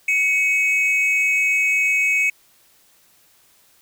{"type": "tone pair together", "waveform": "triangle", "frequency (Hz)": [2228, 2551], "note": ["C#7", "D#7"], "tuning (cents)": [8, 43], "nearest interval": "major second", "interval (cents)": 235, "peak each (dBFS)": -17, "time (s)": [0.08, 2.3], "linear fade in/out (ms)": 5, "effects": ["white hiss -56 dBFS RMS until 3.81 s"]}